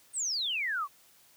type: exponential sweep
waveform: sine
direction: down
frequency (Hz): 8870 to 1069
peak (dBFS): -29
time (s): 0.13-0.88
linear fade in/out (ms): 50
effects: white hiss -61 dBFS RMS until 1.36 s + high-pass 60 Hz 12 dB/octave